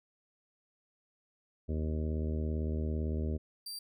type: harmonic tone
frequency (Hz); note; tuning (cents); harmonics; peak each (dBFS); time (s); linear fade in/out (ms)
77.8; D#2; 0; 1 / 2 / 3 / 4 / 5 / 6 / 7 / 8; -32 / -41 / -39 / -45 / -43 / -48 / -50 / -51; 1.68-3.38; 20
type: tone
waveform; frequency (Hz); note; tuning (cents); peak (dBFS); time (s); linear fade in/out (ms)
sawtooth; 4699; D8; 0; -37; 3.66-3.79; 5
effects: none